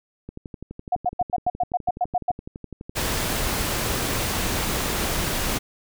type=click train; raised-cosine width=3 ms; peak=-22 dBFS; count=32; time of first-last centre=0.29-2.895 s; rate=11.9 Hz
type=tone bursts; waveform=sine; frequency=720 Hz; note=F#5; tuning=47 cents flat; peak=-18 dBFS; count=11; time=0.92-2.316 s; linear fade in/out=5 ms; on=36 ms; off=100 ms
type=noise; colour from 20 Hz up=pink; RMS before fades=-25 dBFS; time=2.95-5.59 s; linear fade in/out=20 ms
effects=none